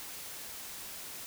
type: noise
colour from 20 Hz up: white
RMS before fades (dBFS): -44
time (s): 0-1.26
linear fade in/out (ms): 0
effects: none